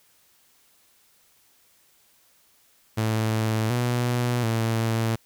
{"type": "tone with pitch steps", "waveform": "sawtooth", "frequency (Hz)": [110.3, 121.7, 113.3], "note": ["A2", "B2", "A#2"], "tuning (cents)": [5, -25, -49], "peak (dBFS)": -18, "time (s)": [2.97, 5.16], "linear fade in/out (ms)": 10, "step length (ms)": 730, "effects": ["white hiss -61 dBFS RMS until 5.25 s"]}